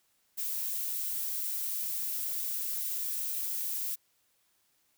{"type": "noise", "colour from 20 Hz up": "violet", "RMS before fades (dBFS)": -34, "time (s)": [0.37, 3.96], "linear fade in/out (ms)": 20, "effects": ["white hiss -72 dBFS RMS until 4.97 s"]}